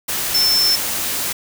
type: tone in noise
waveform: sine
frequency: 5330 Hz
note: E8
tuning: 18 cents sharp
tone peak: -13 dBFS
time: 0.34-0.76 s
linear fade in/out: 10 ms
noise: white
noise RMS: -22 dBFS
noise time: 0.08-1.33 s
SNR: +6 dB
effects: none